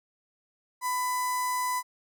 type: tone with notch filter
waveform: sawtooth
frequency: 1000 Hz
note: B5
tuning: 21 cents sharp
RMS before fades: -29 dBFS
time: 0.81-1.83 s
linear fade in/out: 50 ms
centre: 3100 Hz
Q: 0.83
effects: none